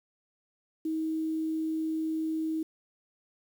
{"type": "tone with quantisation", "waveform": "sine", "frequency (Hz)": 317.9, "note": "D#4", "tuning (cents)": 37, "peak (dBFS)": -28, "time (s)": [0.85, 2.63], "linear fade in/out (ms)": 5, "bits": 9, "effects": []}